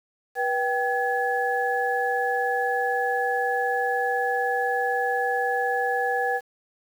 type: tone cluster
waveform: sine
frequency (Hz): 487.5 / 779 / 1695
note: B4 / G5 / G#6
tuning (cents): -23 / -11 / +35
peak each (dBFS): -27 / -25 / -27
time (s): 0.35-6.41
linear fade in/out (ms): 50
effects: 8-bit